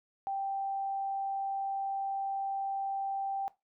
sine tone, 784 Hz, G5, in tune, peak -31 dBFS, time 0.27-3.48 s, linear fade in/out 0 ms, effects noise-tail reverb RT60 0.2 s tail -17 dB re dry

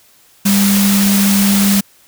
sine tone in noise, 199.3 Hz, G3, 29 cents sharp, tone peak -10 dBFS, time 0.45-1.81 s, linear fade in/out 10 ms, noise white, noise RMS -17 dBFS, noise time 0.45-1.81 s, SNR +4 dB, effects white hiss -49 dBFS RMS until 2.07 s

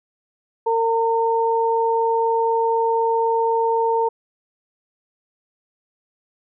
sine tone pair together, 456.5 / 912 Hz, A#4 / A#5, -36 / -38 cents, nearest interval octave, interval 1198 cents, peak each -19 dBFS, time 0.66-4.09 s, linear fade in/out 10 ms, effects none

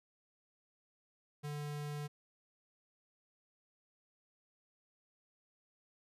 square tone, 147.2 Hz, D3, 4 cents sharp, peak -40 dBFS, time 1.43-2.08 s, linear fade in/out 20 ms, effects resampled to 32000 Hz

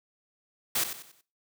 white noise with echo, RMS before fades -27 dBFS, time 0.75-0.84 s, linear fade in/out 5 ms, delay 93 ms, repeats 4, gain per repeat -9 dB, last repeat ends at 1.212 s, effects noise-tail reverb RT60 0.3 s tail -17 dB re dry + high-pass 150 Hz 12 dB/octave

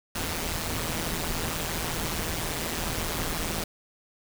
pink noise with amplitude modulation, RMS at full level -27 dBFS, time 0.15-3.64 s, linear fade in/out 5 ms, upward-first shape sine, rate 163 Hz, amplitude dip 75%, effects none

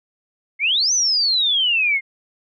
sine exponential two-way sweep, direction up then down, 2093 to 6200 to 2093 Hz, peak -15 dBFS, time 0.59-2.01 s, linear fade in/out 50 ms, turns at 0.93 s, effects none

